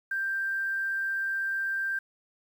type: tone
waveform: sine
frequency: 1577 Hz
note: G6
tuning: 10 cents sharp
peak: -27 dBFS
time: 0.11-1.99 s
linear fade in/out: 5 ms
effects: 9-bit